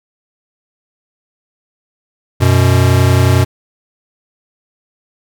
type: tone pair together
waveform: square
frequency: 92.5 / 123.47 Hz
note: F#2 / B2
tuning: 0 / 0 cents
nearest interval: perfect fourth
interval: 500 cents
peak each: -11 dBFS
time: 2.4-3.45 s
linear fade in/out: 20 ms
effects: none